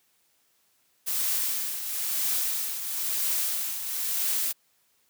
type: noise with tremolo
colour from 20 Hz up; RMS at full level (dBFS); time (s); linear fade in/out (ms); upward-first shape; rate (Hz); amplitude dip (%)
blue; -26; 1.06-4.53; 20; triangle; 1; 60
effects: white hiss -68 dBFS RMS until 5.09 s + high-pass 80 Hz 12 dB/octave